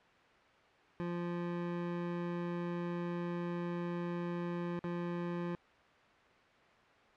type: tone with dropouts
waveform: 25% pulse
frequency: 173.7 Hz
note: F3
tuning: 9 cents flat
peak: -32 dBFS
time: 1-5.55 s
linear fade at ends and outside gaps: 0 ms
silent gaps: 4.791-4.841 s
effects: white hiss -62 dBFS RMS until 7.16 s + low-pass 2000 Hz 12 dB/octave